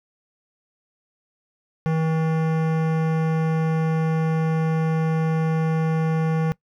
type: tone with hard clipping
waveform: sine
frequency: 160.2 Hz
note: E3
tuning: 49 cents flat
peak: -21 dBFS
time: 1.86-6.52 s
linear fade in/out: 0 ms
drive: 18 dB
effects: noise-tail reverb RT60 0.1 s tail -21 dB re dry